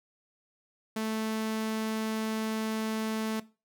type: tone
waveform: sawtooth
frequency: 219.6 Hz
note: A3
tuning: 3 cents flat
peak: -26 dBFS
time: 0.96-3.4 s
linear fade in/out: 5 ms
effects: noise-tail reverb RT60 0.3 s tail -18 dB re dry